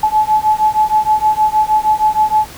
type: beating tone pair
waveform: sine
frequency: 856 / 862.4 Hz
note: A5 / A5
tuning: -48 / -35 cents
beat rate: 6.4 Hz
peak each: -13 dBFS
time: 0.03-2.46 s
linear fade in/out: 5 ms
effects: pink hiss -34 dBFS RMS until 2.57 s